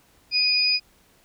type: tone pair together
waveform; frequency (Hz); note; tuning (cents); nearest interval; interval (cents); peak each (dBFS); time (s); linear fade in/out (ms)
sine; 2474 / 4955; D#7 / D#8; -10 / -8; octave; 1202; -24 / -19; 0.31-0.8; 50
effects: pink hiss -59 dBFS RMS until 1.24 s